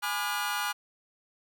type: chord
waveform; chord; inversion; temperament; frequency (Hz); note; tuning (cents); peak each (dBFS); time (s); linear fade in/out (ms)
sawtooth; G# diminished seventh; none; just; 830.6 / 996.7 / 1196.1 / 1435.3; G#5 / B5 / D6 / F6; 0 / +16 / +31 / +47; -31 / -33 / -32 / -29; 0.02-0.73; 20
effects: none